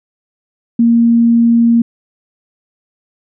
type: tone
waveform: sine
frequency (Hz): 233.1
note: A#3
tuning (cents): 0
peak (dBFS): -6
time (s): 0.79-1.82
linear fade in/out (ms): 5
effects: none